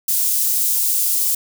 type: high-pass noise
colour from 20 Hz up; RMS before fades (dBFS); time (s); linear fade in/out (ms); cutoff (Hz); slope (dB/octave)
white; -18; 0.08-1.35; 5; 7700; 12
effects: none